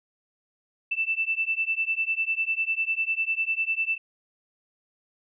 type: beating tone pair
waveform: sine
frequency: 2652 / 2662 Hz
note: E7 / E7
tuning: +10 / +16 cents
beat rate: 10 Hz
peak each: -27 dBFS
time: 0.91-3.98 s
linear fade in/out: 10 ms
effects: none